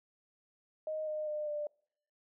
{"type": "tone with pitch steps", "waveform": "sine", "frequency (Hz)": [622.3, 612.7, 603.2, 593.9], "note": ["D#5", "D#5", "D5", "D5"], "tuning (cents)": [0, -27, 46, 19], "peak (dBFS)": -34, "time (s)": [0.87, 1.67], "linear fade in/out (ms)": 2, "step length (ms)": 200, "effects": ["noise-tail reverb RT60 0.6 s tail -26 dB re dry"]}